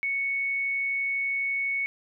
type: tone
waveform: sine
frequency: 2217 Hz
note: C#7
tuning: in tune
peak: -25 dBFS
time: 0.03-1.86 s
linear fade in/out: 0 ms
effects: none

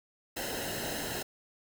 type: noise with comb filter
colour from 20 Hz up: pink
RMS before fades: -36 dBFS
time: 0.36-1.23 s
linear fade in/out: 10 ms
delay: 0.86 ms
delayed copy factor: -0.75
effects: none

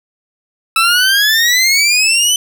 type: exponential sweep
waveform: 20% pulse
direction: up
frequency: 1306 to 3051 Hz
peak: -4 dBFS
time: 0.76-2.36 s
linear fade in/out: 2 ms
effects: none

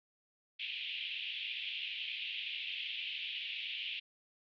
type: band-pass noise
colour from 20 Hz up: pink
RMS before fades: -41 dBFS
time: 0.59-4 s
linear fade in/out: 10 ms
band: 2500 to 3400 Hz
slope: 48 dB/octave
effects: none

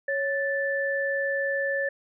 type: tone pair together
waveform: sine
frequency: 553 / 1756.7 Hz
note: C#5 / A6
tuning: -4 / -3 cents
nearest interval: octave + minor sixth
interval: 2001 cents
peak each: -27 dBFS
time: 0.08-1.89 s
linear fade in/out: 5 ms
effects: none

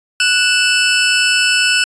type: tone pair together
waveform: 25% pulse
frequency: 1478 / 2638 Hz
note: F#6 / E7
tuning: -2 / +1 cents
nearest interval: minor seventh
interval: 1003 cents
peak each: -10 dBFS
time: 0.2-1.84 s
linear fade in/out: 2 ms
effects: resampled to 22050 Hz

